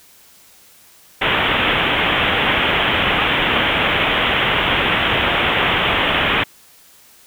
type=low-pass noise; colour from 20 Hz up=white; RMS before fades=-17 dBFS; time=1.21-6.44 s; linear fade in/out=10 ms; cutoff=3400 Hz; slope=96 dB/octave; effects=white hiss -48 dBFS RMS until 7.26 s